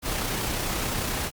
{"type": "noise with amplitude modulation", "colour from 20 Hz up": "pink", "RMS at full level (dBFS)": -27, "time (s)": [0.02, 1.31], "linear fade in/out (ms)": 50, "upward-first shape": "sine", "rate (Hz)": 31.3, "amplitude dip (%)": 30, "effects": ["Opus 48 kbps"]}